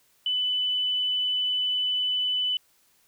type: tone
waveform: sine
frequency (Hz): 2996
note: F#7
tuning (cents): +21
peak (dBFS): -23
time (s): 0.26-2.57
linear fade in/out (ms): 2
effects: white hiss -64 dBFS RMS until 3.07 s